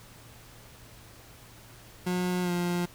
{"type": "tone with pitch glide", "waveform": "30% pulse", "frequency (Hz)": [180.4, 175.67], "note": ["F#3", "F3"], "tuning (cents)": [-44, 10], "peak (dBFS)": -24, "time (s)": [2.06, 2.86], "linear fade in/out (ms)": 10, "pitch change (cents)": -46, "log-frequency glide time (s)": [2.42, 2.51], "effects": ["added 115 Hz sine -55 dBFS peak until 2.94 s", "pink hiss -52 dBFS RMS until 2.94 s"]}